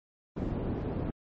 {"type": "low-pass noise", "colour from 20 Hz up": "white", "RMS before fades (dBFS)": -33, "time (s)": [0.36, 1.11], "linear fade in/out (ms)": 10, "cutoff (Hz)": 300, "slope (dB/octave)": 12, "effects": ["MP3 32 kbps"]}